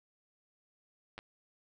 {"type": "clicks", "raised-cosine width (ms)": 0.3, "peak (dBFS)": -28, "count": 2, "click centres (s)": [1.18, 1.189], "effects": []}